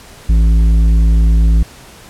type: tone with tanh clipping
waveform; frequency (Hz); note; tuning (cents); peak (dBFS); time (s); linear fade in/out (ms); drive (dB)
sine; 55; A1; 0; -8; 0.29-1.63; 5; 9
effects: pink hiss -38 dBFS RMS until 2.09 s + low-pass 12000 Hz 12 dB/octave